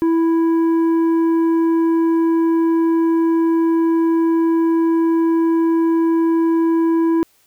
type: tone with tanh clipping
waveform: sine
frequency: 329.6 Hz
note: E4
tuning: in tune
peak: -14 dBFS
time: 0.02-7.23 s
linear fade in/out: 0 ms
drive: 7 dB
effects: white hiss -57 dBFS RMS until 7.46 s